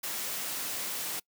white noise, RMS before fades -35 dBFS, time 0.03-1.2 s, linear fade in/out 10 ms, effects noise-tail reverb RT60 0.1 s tail -24 dB re dry + high-pass 150 Hz 12 dB/octave

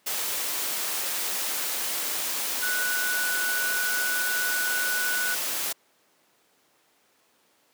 sine tone in noise, 1480 Hz, F#6, in tune, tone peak -26 dBFS, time 2.62-5.35 s, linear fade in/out 10 ms, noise white, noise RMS -29 dBFS, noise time 0.06-5.73 s, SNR 0 dB, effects pink hiss -64 dBFS RMS until 7.73 s + high-pass 300 Hz 12 dB/octave

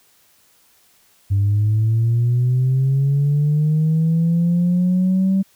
sine linear sweep, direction up, 97.6 to 194.1 Hz, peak -12 dBFS, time 1.3-5.43 s, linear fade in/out 20 ms, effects tanh soft clip ceiling -11 dBFS + white hiss -56 dBFS RMS until 5.55 s

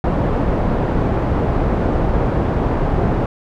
pink low-pass noise, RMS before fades -17 dBFS, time 0.04-3.26 s, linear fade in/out 2 ms, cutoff 830 Hz, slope 12 dB/octave, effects none

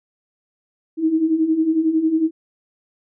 sine beating tone pair, 311.1 / 322.1 Hz, D#4 / E4, 0 / -40 cents, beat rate 11 Hz, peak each -22 / -16 dBFS, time 0.97-2.31 s, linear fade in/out 50 ms, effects none

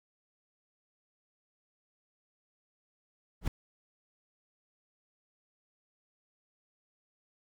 brown noise with exponential growth, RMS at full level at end -22 dBFS, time 3.41-3.48 s, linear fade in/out 5 ms, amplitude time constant 15 ms, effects none

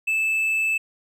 triangle tone, 2627 Hz, E7, 7 cents flat, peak -18 dBFS, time 0.07-0.78 s, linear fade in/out 10 ms, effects none

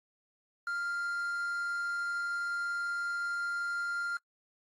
triangle tone with quantisation, 1396.9 Hz, F6, in tune, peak -30 dBFS, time 0.67-4.17 s, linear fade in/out 2 ms, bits 9, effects noise-tail reverb RT60 0.1 s tail -26 dB re dry + AAC 32 kbps

